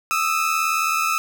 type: tone pair together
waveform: 30% pulse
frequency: 1237.1 / 1316 Hz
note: D#6 / E6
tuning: -10 / -3 cents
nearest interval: minor second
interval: 107 cents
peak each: -21 / -18 dBFS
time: 0.11-1.18 s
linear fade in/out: 0 ms
effects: none